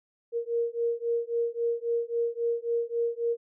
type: beating tone pair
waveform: sine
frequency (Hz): 466.2 / 469.9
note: A#4 / A#4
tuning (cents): 0 / +14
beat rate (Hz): 3.7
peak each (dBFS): -29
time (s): 0.32-3.37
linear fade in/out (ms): 50
effects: none